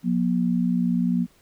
sine tone pair together, 179.1 / 239.4 Hz, F3 / A#3, +44 / +46 cents, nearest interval perfect fourth, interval 502 cents, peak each -22 dBFS, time 0.03-1.27 s, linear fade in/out 50 ms, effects pink hiss -59 dBFS RMS until 1.41 s

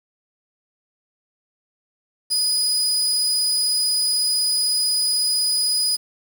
30% pulse tone, 4959 Hz, D#8, 7 cents flat, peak -15 dBFS, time 2.3-5.97 s, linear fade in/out 20 ms, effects 7-bit

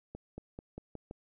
accelerating click train, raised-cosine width 2 ms, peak -29 dBFS, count 6, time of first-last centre 0.15-1.111 s, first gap 230 ms, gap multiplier 0.91, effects none

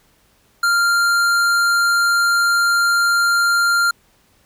sine tone with tanh clipping, 1393 Hz, F6, 5 cents flat, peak -15 dBFS, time 0.63-3.91 s, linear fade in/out 5 ms, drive 17 dB, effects pink hiss -57 dBFS RMS until 4.45 s

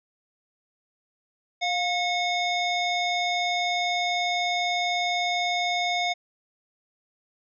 harmonic tone with a mistuned harmonic, 728 Hz, F#5, 28 cents flat, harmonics 1 / 3 / 5 / 7 / 9, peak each -26 / -28 / -30 / -38 / -42 dBFS, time 1.61-6.14 s, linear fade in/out 20 ms, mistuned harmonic 1, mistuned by -52 cents, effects none

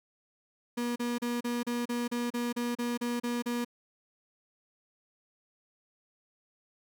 35% pulse tone bursts, 240 Hz, B3, 49 cents flat, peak -28 dBFS, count 13, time 0.77-3.648 s, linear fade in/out 10 ms, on 190 ms, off 34 ms, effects none

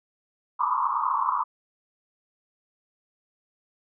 white band-pass noise, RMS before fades -25 dBFS, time 0.59-1.44 s, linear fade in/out 20 ms, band 920 to 1200 Hz, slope 96 dB/octave, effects none

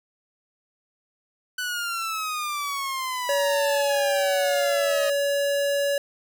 sawtooth exponential sweep, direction down, 1500 to 622.3 Hz, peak -23 dBFS, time 1.58-5.1 s, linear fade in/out 5 ms
square tone, 566 Hz, C#5, 36 cents sharp, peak -22 dBFS, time 3.29-5.98 s, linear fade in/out 2 ms
effects none

